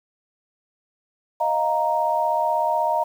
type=chord; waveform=sine; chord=Eb suspended second; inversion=none; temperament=equal; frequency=622.3 / 698.5 / 932.3 Hz; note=Eb5 / F5 / Bb5; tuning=0 / 0 / 0 cents; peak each=-24 / -25 / -21 dBFS; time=1.4-3.04 s; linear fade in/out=10 ms; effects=8-bit